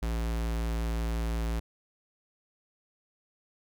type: tone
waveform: square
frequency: 56.6 Hz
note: A1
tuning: 50 cents sharp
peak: -29 dBFS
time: 0.02-1.6 s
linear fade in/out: 10 ms
effects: none